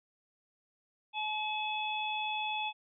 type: harmonic tone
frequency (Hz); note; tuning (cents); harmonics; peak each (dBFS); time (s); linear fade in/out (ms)
856; A5; -48; 1 / 3 / 4; -35 / -37 / -39; 1.13-2.73; 50
effects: none